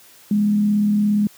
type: tone with frequency modulation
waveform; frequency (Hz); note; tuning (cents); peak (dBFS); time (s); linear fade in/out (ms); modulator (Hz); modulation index
sine; 207.7; G#3; 0; -14; 0.31-1.27; 2; 37.2; 0.23
effects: white hiss -48 dBFS RMS until 1.37 s + high-pass 100 Hz 12 dB/octave